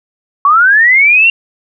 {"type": "linear sweep", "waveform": "sine", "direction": "up", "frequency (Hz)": [1100, 2781], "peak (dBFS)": -4, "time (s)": [0.45, 1.3], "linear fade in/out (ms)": 2, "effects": []}